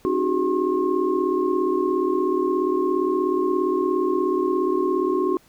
sine tone cluster, 269.5 / 309.9 / 367.9 / 404.9 / 1074 Hz, C#4 / D#4 / F#4 / G#4 / C6, -49 / -7 / -10 / -44 / +45 cents, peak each -29 / -26 / -21 / -28 / -28 dBFS, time 0.05-5.37 s, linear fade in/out 0 ms, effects pink hiss -56 dBFS RMS until 5.48 s

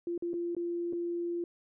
sine tone with dropouts, 344.7 Hz, F4, 23 cents flat, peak -31 dBFS, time 0.07-1.44 s, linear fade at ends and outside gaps 2 ms, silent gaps 0.178-0.223 / 0.333-0.339 / 0.55-0.566 / 0.927-0.932 s, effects none

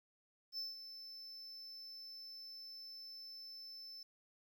triangle tone with ADSR envelope, 5280 Hz, E8, 2 cents sharp, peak -38 dBFS, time 0.52-4.03 s, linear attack 61 ms, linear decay 170 ms, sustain -10 dB, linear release 3 ms, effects 12-bit

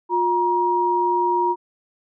sine tone pair together, 355.5 / 949 Hz, F4 / A#5, +31 / +31 cents, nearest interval octave + perfect fourth, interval 1700 cents, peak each -22 / -18 dBFS, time 0.09-1.56 s, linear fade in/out 50 ms, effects none

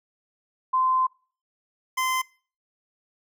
sine / 25% pulse tone pair in turn, 1034 / 1034 Hz, C6 / C6, -21 / -21 cents, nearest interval unison, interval 0 cents, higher neither, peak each -19 dBFS, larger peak neither, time 0.73-1.07 / 1.97-2.22 s, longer first, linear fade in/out 10 ms, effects noise-tail reverb RT60 0.4 s tail -23 dB re dry

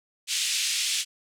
pink band-pass noise, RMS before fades -27 dBFS, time 0.27-1.05 s, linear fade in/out 50 ms, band 2600 to 9100 Hz, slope 24 dB/octave, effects none

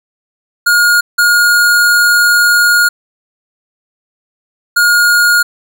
square tone bursts at uneven times, 1430 Hz, F6, 41 cents sharp, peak -7 dBFS, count 3, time 0.66-1.01 / 1.18-2.89 / 4.76-5.43 s, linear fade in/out 10 ms, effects none

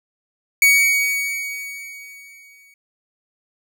45% pulse tone with exponential decay, 2249 Hz, C#7, 24 cents sharp, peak -9 dBFS, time 0.62-2.74 s, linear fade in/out 2 ms, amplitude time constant 460 ms, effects none

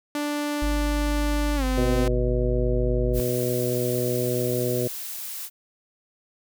sawtooth tone with pitch glide, 293.7 to 257.2 Hz, D4 to C4, 0 to -30 cents, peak -21 dBFS, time 0.15-2.08 s, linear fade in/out 2 ms, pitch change -230 cents, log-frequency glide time 1.56-1.64 s
triangle tone, 50.7 Hz, G#1, 41 cents flat, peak -21 dBFS, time 0.62-3.2 s, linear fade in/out 0 ms
harmonic tone, 123.47 Hz, B2, in tune, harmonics 1 / 2 / 3 / 4 / 5, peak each -28 / -31 / -27 / -28 / -32 dBFS, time 1.77-4.88 s, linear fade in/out 10 ms
blue noise, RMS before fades -34 dBFS, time 3.13-5.5 s, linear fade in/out 50 ms
effects none

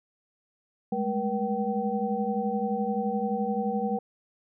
sine tone cluster, 203.3 / 214.9 / 479.8 / 768 Hz, G#3 / A3 / A#4 / G5, -37 / -41 / +50 / -36 cents, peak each -31 dBFS, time 0.92-3.99 s, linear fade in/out 5 ms, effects none

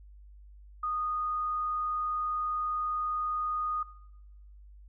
sine tone, 1235 Hz, D#6, 13 cents flat, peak -29 dBFS, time 0.83-3.83 s, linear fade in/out 5 ms, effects noise-tail reverb RT60 0.9 s tail -19 dB re dry + added 50 Hz sine -49 dBFS peak until 4.88 s

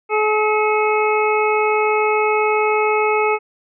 harmonic tone with a mistuned harmonic, 427 Hz, G#4, 48 cents sharp, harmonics 1 / 2 / 3 / 5 / 6, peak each -17 / -20 / -22 / -24 / -25 dBFS, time 0.09-3.39 s, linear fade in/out 50 ms, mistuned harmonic 5, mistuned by +36 cents, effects none

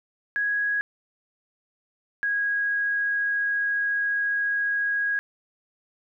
sine tone pair in turn, 1660 / 1647.6 Hz, G#6 / G#6, -1 / -14 cents, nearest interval unison, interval 13 cents, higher first, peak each -22 dBFS, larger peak neither, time 0.36-0.81 / 2.23-5.19 s, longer second, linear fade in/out 0 ms, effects none

